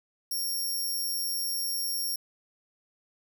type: tone with amplitude modulation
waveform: 10% pulse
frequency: 5530 Hz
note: F8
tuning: 18 cents flat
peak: -21 dBFS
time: 0.31-2.16 s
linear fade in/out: 5 ms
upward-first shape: sine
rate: 181 Hz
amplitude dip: 45%
effects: 10-bit